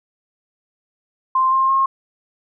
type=tone with pitch steps; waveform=sine; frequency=1046.5 / 1060.5 / 1074.7 Hz; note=C6 / C6 / C6; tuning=0 / +23 / +46 cents; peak=-13 dBFS; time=1.35-1.86 s; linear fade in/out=5 ms; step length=170 ms; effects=none